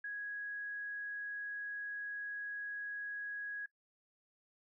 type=tone; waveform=sine; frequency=1661.2 Hz; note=G#6; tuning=in tune; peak=-39 dBFS; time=0.04-3.66 s; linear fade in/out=5 ms; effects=noise-tail reverb RT60 0.1 s tail -19 dB re dry